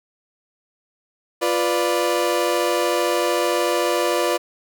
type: chord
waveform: 30% pulse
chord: B diminished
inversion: second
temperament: equal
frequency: 349.2 / 493.9 / 587.3 Hz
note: F4 / B4 / D5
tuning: 0 / 0 / 0 cents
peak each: -20 dBFS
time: 1.41-4.38 s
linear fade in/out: 20 ms
effects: none